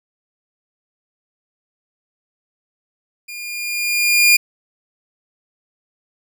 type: tone with level ramp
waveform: sawtooth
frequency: 2417 Hz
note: D7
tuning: 49 cents sharp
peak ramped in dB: -27 to -4 dBFS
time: 3.28-4.37 s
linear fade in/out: 10 ms
effects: none